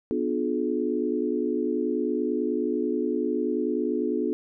sine chord, B diminished seventh, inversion none, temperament just, 246.9 / 296.3 / 355.6 / 426.7 Hz, B3 / D4 / F4 / Ab4, 0 / +15 / +31 / +47 cents, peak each -29 dBFS, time 0.11-4.33 s, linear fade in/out 0 ms, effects none

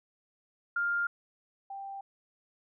sine tone pair in turn, 1402 / 786.8 Hz, F6 / G5, +6 / +6 cents, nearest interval minor seventh, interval 1000 cents, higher first, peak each -27 / -38 dBFS, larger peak first, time 0.76-1.07 / 1.7-2.01 s, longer neither, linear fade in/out 5 ms, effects none

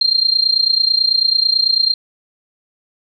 sine tone with amplitude modulation, 4186 Hz, C8, in tune, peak -8 dBFS, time 0.01-1.94 s, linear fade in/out 5 ms, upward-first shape sine, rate 29.1 Hz, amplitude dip 85%, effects none

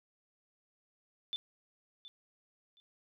sine tone with echo, 3521 Hz, A7, in tune, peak -34 dBFS, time 1.33-1.36 s, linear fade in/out 0 ms, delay 720 ms, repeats 2, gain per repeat -14 dB, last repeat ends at 2.8 s, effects none

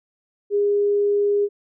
sine tone, 408.3 Hz, G#4, 29 cents flat, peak -16 dBFS, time 0.5-1.49 s, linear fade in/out 50 ms, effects none

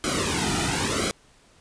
pink noise with flanger, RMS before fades -25 dBFS, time 0.04-1.11 s, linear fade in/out 0 ms, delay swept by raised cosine 1.1 to 1.86 ms, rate 0.95 Hz, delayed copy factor -0.85, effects pink hiss -57 dBFS RMS until 1.6 s + resampled to 22050 Hz

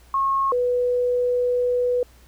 sine tone pair in turn, 1087 / 492.4 Hz, C#6 / B4, -34 / -5 cents, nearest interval octave + major second, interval 1371 cents, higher first, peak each -18 dBFS, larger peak neither, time 0.14-0.52 / 0.52-2.03 s, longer second, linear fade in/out 2 ms, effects added 60 Hz sine -49 dBFS peak until 2.27 s + pink hiss -55 dBFS RMS until 2.27 s

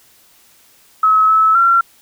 sine tone with pitch steps, 1286 / 1301 / 1366 Hz, E6 / E6 / F6, -43 / -23 / -39 cents, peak -8 dBFS, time 1.03-1.81 s, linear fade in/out 5 ms, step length 260 ms, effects white hiss -50 dBFS RMS until 2.01 s

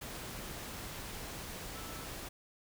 sine tone in noise, 1318.5 Hz, E6, in tune, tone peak -52 dBFS, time 1.75-2.06 s, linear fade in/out 10 ms, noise pink, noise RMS -44 dBFS, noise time 0.01-2.29 s, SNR -11 dB, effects none

